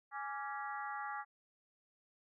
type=harmonic tone with a mistuned harmonic; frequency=277.2 Hz; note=C#4; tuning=in tune; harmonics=3 / 4 / 5 / 6 / 7; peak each=-43 / -45 / -47 / -49 / -50 dBFS; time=0.11-1.25 s; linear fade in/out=50 ms; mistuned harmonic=4; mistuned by=+87 cents; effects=none